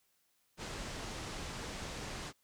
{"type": "low-pass noise", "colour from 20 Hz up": "pink", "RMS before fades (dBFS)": -43, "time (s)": [0.57, 2.33], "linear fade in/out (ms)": 50, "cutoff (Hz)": 8100, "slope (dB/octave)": 24, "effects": ["white hiss -75 dBFS RMS until 2.43 s"]}